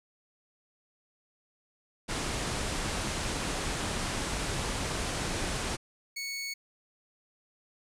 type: low-pass noise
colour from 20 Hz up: pink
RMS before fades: -33 dBFS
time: 2.08-5.77 s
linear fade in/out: 20 ms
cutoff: 10000 Hz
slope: 48 dB/octave
type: tone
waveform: 20% pulse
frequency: 2217 Hz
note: C#7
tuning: in tune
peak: -29 dBFS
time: 6.16-6.54 s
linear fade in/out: 10 ms
effects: none